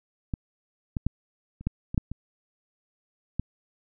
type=clicks; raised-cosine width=5 ms; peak=-16 / -16 / -12 / -29 / -13 / -19 / -9 / -21 / -14 dBFS; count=9; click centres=0.338 / 0.968 / 1.066 / 1.61 / 1.67 / 1.945 / 1.978 / 2.116 / 3.396 s; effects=none